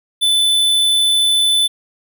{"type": "tone", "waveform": "square", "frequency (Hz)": 3507, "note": "A7", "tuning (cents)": -6, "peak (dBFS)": -12, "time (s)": [0.21, 1.68], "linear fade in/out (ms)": 20, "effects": []}